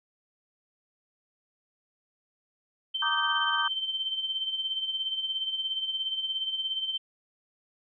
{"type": "tone with tremolo", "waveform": "sine", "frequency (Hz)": 3106, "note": "G7", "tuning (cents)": -17, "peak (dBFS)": -26, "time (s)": [2.94, 6.98], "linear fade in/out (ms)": 10, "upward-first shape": "sine", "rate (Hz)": 17, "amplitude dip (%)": 60}
{"type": "chord", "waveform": "sine", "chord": "Eb major seventh", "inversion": "second", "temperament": "just", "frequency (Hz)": [933.4, 1166.7, 1244.5, 1555.6], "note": ["Bb5", "D6", "Eb6", "G6"], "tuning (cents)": [2, -12, 0, -14], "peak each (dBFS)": [-33, -31, -33, -29], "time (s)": [3.02, 3.68], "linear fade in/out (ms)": 5}
{"effects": []}